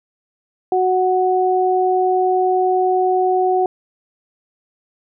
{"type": "tone pair together", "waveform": "sine", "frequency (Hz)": [370, 740], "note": ["F#4", "F#5"], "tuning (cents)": [0, 0], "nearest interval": "octave", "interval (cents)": 1200, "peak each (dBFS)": -16, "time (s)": [0.72, 3.66], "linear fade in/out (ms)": 2, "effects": []}